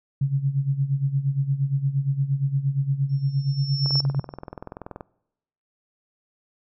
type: tone with tremolo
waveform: sine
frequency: 138 Hz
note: C#3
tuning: 7 cents flat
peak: -17 dBFS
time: 0.21-4.2 s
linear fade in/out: 5 ms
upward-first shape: sine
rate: 8.6 Hz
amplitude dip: 75%
type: tone with exponential growth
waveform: sine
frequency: 5400 Hz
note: E8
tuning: 41 cents sharp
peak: -19 dBFS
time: 3.09-4.01 s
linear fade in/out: 5 ms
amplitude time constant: 200 ms
type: click train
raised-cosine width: 1 ms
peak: -21 dBFS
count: 25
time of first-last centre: 3.86-5.008 s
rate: 20.9 Hz
effects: noise-tail reverb RT60 0.9 s tail -24 dB re dry